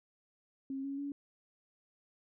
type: tone with pitch steps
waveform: sine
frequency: 270 / 276.6 / 283.4 Hz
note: C#4 / C#4 / C#4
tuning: -45 / -4 / +38 cents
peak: -36 dBFS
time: 0.7-1.12 s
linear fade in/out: 2 ms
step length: 140 ms
effects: none